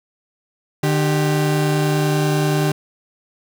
35% pulse tone pair together, 150.79 / 392 Hz, D3 / G4, +46 / 0 cents, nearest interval octave + perfect fourth, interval 1654 cents, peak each -15 / -20 dBFS, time 0.83-2.72 s, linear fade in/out 5 ms, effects none

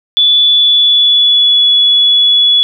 sine tone with pitch glide, 3456 to 3401 Hz, A7 to G#7, -32 to +40 cents, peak -5 dBFS, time 0.17-2.63 s, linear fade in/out 0 ms, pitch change -28 cents, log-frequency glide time 0.41-1.68 s, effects none

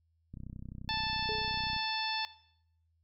click train, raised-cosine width 5 ms, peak -32 dBFS, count 46, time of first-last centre 0.34-1.764 s, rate 31.6 Hz
harmonic tone, 880 Hz, A5, in tune, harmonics 1 / 2 / 3 / 4 / 5 / 6, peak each -36 / -40 / -40 / -37 / -38 / -43 dBFS, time 0.89-2.25 s, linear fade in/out 0 ms
sine tone with exponential decay, 431.7 Hz, A4, 33 cents flat, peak -34 dBFS, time 1.29-1.73 s, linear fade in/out 1 ms, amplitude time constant 94 ms
effects noise-tail reverb RT60 0.7 s tail -18 dB re dry + added 82 Hz sine -70 dBFS peak until 3.03 s

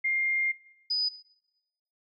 sine tone pair in turn, 2115 / 4977 Hz, C7 / D#8, +18 / 0 cents, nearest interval octave + minor third, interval 1482 cents, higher second, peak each -24 dBFS, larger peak neither, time 0.04-0.52 / 0.9-1.09 s, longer first, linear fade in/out 10 ms, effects noise-tail reverb RT60 0.9 s tail -18 dB re dry + MP3 96 kbps

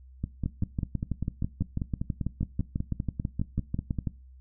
two click trains, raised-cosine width 5 ms, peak -16 / -17 dBFS, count 23 / 20, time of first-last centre 0.46-4.072 / 0.24-3.988 s, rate 6.09 / 5.07 Hz, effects noise-tail reverb RT60 0.3 s tail -20 dB re dry + added 64 Hz sine -48 dBFS peak until 4.4 s

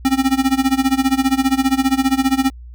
square tone with tremolo, 266.4 Hz, C4, 31 cents sharp, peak -11 dBFS, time 0.05-2.5 s, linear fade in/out 0 ms, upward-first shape sine, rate 15 Hz, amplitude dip 90%, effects added 60 Hz sine -33 dBFS peak until 2.74 s

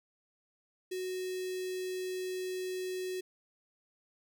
square tone with notch filter, 370 Hz, F#4, in tune, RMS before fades -37 dBFS, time 0.91-3.21 s, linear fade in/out 10 ms, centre 1100 Hz, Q 0.87, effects none

